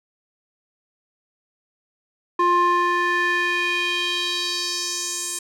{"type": "tone with band-pass filter sweep", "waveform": "square", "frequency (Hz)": 351.7, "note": "F4", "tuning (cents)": 12, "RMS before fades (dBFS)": -22, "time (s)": [2.39, 5.39], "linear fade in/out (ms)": 5, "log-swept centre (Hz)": [930, 8300], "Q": 2.6, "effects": []}